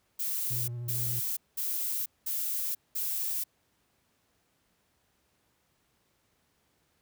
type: noise bursts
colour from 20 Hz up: violet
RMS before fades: -32 dBFS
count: 5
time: 0.19-3.44 s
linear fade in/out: 10 ms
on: 490 ms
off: 200 ms
type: tone with vibrato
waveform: triangle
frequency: 120 Hz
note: B2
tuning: 49 cents flat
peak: -32 dBFS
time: 0.5-1.2 s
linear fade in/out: 10 ms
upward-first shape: sine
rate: 13 Hz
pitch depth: 26 cents each way
effects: pink hiss -72 dBFS RMS until 7.01 s + high-pass 60 Hz 12 dB/octave